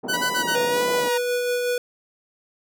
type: band-pass noise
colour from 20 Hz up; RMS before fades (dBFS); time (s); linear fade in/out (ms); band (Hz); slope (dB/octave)
white; -32; 0.03-1.09; 10; 160 to 690; 24
type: tone bursts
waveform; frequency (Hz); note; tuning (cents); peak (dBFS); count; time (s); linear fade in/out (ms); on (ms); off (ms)
sawtooth; 1500; F#6; +23; -18; 4; 0.08-0.563; 20; 93; 37
type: tone with vibrato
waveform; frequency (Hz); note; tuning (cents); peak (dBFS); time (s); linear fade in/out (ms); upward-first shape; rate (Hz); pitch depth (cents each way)
sawtooth; 964; B5; -42; -21; 0.13-1.18; 10; sine; 1.6; 53
type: tone with tremolo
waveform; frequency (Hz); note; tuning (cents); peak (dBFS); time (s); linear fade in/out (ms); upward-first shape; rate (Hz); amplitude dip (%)
square; 490; B4; -14; -21; 0.55-1.78; 2; sine; 5.4; 25
effects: none